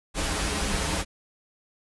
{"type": "noise with comb filter", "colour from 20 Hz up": "pink", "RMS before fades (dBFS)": -27, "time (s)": [0.14, 1.05], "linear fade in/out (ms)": 50, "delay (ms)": 8.2, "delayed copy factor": -0.95, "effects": ["resampled to 24000 Hz"]}